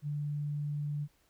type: tone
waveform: sine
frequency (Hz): 146.83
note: D3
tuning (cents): 0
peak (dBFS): -32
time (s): 0.02-1.08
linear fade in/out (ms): 50
effects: pink hiss -70 dBFS RMS until 1.29 s